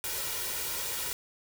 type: noise with comb filter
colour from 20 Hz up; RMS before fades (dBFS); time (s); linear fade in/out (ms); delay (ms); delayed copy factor
white; -34; 0.04-1.13; 0; 2.1; +0.6
effects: none